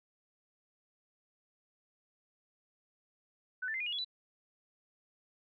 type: tone with pitch steps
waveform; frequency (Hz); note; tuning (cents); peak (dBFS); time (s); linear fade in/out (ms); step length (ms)
sine; 1504 / 1768 / 2078 / 2443 / 2872 / 3376 / 3969; F#6 / A6 / C7 / D#7 / F7 / G#7 / B7; +28 / +8 / -12 / -32 / +48 / +28 / +8; -34; 3.62-4.047; 10; 61
effects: none